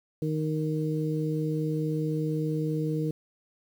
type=harmonic tone; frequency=155.3 Hz; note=D#3; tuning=3 cents flat; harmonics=1 / 2 / 3; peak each=-28 / -31 / -33 dBFS; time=0.22-3.11 s; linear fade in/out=2 ms; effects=9-bit

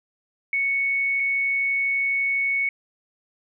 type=tone pair in turn; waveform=sine; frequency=2217 / 2217 Hz; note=C#7 / C#7; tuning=0 / 0 cents; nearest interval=unison; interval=0 cents; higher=neither; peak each=-20 dBFS; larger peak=neither; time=0.53-1.2 / 1.2-2.69 s; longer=second; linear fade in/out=2 ms; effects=none

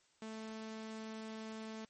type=tone; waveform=sawtooth; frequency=220 Hz; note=A3; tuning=in tune; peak=-40 dBFS; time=0.22-1.85 s; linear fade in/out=2 ms; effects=white hiss -72 dBFS RMS until 1.89 s + MP3 32 kbps

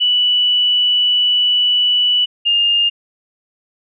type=tone pair in turn; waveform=sine; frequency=2960 / 2820 Hz; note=F#7 / F7; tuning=0 / +16 cents; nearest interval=minor second; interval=84 cents; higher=first; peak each=-11 dBFS; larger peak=neither; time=0-2.26 / 2.45-2.9 s; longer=first; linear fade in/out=20 ms; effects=none

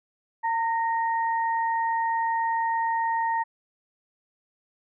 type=tone pair together; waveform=sine; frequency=911.6 / 1864.7 Hz; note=A#5 / A#6; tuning=-39 / 0 cents; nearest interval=octave; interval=1239 cents; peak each=-23 / -32 dBFS; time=0.43-3.44 s; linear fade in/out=20 ms; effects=none

